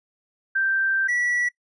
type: tone pair in turn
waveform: sine / triangle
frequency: 1568 / 1945.8 Hz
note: G6 / B6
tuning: 0 / -26 cents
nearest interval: major third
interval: 374 cents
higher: second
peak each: -19 dBFS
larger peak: neither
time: 0.55-1.08 / 1.08-1.49 s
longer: first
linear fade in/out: 10 ms
effects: noise-tail reverb RT60 0.1 s tail -21 dB re dry + resampled to 22050 Hz